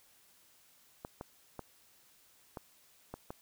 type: clicks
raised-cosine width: 1 ms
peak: -27 dBFS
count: 6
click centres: 1.049 / 1.211 / 1.593 / 2.572 / 3.14 / 3.305 s
effects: white hiss -65 dBFS RMS until 3.41 s